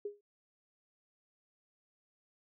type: tone with exponential decay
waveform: sine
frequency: 410.4 Hz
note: G#4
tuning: 21 cents flat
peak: -33 dBFS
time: 0.05-0.21 s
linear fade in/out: 5 ms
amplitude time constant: 34 ms
effects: none